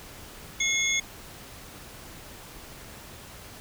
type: tone cluster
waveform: sine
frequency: 2161 / 3437 / 6520 Hz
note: C#7 / A7 / G#8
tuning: -45 / -41 / -33 cents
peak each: -26 / -29 / -28 dBFS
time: 0.6-1 s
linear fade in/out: 5 ms
effects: pink hiss -45 dBFS RMS until 3.6 s